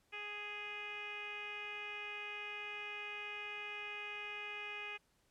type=tone with low-pass filter; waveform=10% pulse; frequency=415.3 Hz; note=G#4; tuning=in tune; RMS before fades=-45 dBFS; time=0.12-4.98 s; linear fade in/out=20 ms; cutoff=2600 Hz; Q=6.5; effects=pink hiss -75 dBFS RMS until 5.3 s + low-pass 12000 Hz 12 dB/octave